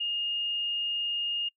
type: tone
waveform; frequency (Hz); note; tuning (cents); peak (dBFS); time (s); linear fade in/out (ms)
sine; 2839; F7; +28; -28; 0-1.49; 10
effects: noise-tail reverb RT60 0.1 s tail -22 dB re dry